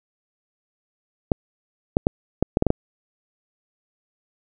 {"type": "clicks", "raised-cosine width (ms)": 2, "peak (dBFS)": -3, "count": 8, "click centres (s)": [1.318, 1.969, 2.069, 2.426, 2.571, 2.624, 2.667, 2.704], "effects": []}